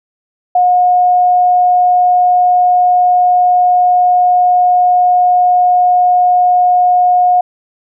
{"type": "tone", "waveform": "sine", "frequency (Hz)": 721, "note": "F#5", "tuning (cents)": -45, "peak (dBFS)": -6, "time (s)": [0.55, 7.41], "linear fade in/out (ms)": 5, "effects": []}